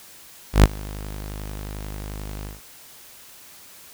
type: tone with ADSR envelope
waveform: sawtooth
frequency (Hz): 51.3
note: G#1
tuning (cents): -21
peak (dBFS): -3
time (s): 0.53-2.61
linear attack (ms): 110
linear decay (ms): 23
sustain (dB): -24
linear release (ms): 160
effects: white hiss -46 dBFS RMS until 3.93 s